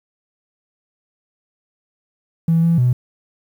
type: tone with pitch steps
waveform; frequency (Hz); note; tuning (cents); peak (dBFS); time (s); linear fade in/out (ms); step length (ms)
triangle; 164.9 / 167.6 / 124.2; E3 / E3 / B2; +1 / +29 / +10; -8; 2.48-2.93; 5; 150
effects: tanh soft clip ceiling -9 dBFS + 8-bit